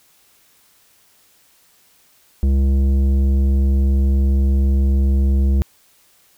sine tone with tanh clipping, 67.8 Hz, C#2, 38 cents flat, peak -14 dBFS, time 2.43-5.62 s, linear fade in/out 0 ms, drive 11 dB, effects white hiss -55 dBFS RMS until 6.37 s

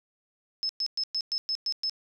sine tone bursts, 5210 Hz, E8, 21 cents flat, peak -26 dBFS, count 8, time 0.63-1.896 s, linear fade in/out 0 ms, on 62 ms, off 110 ms, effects none

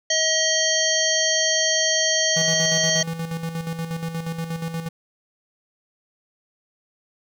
harmonic tone, 635 Hz, D#5, 35 cents sharp, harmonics 1 / 3 / 5 / 7 / 9 / 10, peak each -25 / -25 / -25 / -25 / -25 / -25 dBFS, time 0.1-3.03 s, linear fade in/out 5 ms
square tone with tremolo, 164.81 Hz, E3, in tune, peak -25 dBFS, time 2.36-4.89 s, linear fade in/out 10 ms, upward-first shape square, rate 8.4 Hz, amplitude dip 55%
effects none

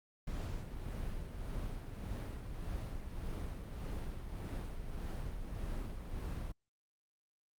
brown noise with tremolo, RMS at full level -39 dBFS, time 0.27-6.52 s, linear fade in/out 5 ms, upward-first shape sine, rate 1.7 Hz, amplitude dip 45%, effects Opus 48 kbps

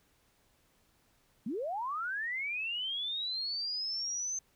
sine linear sweep, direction up, 191.5 to 6272 Hz, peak -33 dBFS, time 1.46-4.39 s, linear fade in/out 5 ms, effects pink hiss -70 dBFS RMS until 4.55 s

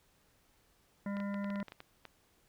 harmonic tone, 200.8 Hz, G3, 42 cents sharp, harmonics 1 / 3 / 5 / 7 / 9 / 10, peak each -35 / -45 / -49 / -52 / -54 / -55 dBFS, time 1.06-1.63 s, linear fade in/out 2 ms
clicks, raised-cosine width 0.3 ms, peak -31 dBFS, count 11, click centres 1.169 / 1.202 / 1.343 / 1.444 / 1.503 / 1.558 / 1.602 / 1.683 / 1.721 / 1.804 / 2.053 s
effects pink hiss -70 dBFS RMS until 2.48 s

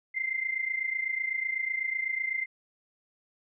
sine tone pair together, 2065 / 2093 Hz, C7 / C7, -23 / 0 cents, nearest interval unison, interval 23 cents, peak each -33 / -30 dBFS, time 0.14-2.46 s, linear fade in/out 20 ms, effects none

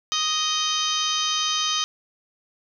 harmonic tone with a mistuned harmonic, 622.3 Hz, D#5, in tune, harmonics 2 / 3 / 4 / 5 / 6 / 7 / 8 / 9 / 10, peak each -28 / -38 / -35 / -26 / -28 / -36 / -31 / -37 / -30 dBFS, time 0.12-1.84 s, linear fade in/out 0 ms, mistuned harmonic 9, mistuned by +34 cents, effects none

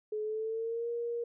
sine tone with pitch glide, 427.1 to 471.2 Hz, G#4 to A#4, +48 to +19 cents, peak -32 dBFS, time 0.12-1.24 s, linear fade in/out 5 ms, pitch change +171 cents, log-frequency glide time 0.22-0.89 s, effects none

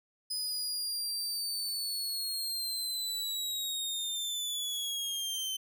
sawtooth linear sweep, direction down, 5020 to 3072 Hz, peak -30 dBFS, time 0.3-5.57 s, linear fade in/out 10 ms, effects none

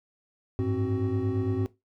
triangle tone cluster, 97.8 / 106.6 / 264.4 / 374.7 Hz, G2 / G#2 / C4 / F#4, -4 / +46 / +18 / +22 cents, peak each -28 dBFS, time 0.59-1.66 s, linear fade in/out 0 ms, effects noise-tail reverb RT60 0.2 s tail -18 dB re dry + tanh soft clip ceiling -15 dBFS

